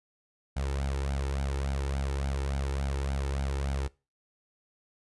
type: tone with flanger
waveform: sawtooth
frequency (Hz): 68.6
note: C#2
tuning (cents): -17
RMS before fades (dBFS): -31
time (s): 0.56-3.88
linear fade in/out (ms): 10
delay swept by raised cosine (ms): 1.3 to 2.29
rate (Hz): 3.5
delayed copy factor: +0.65
effects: noise-tail reverb RT60 0.3 s tail -22 dB re dry + resampled to 24000 Hz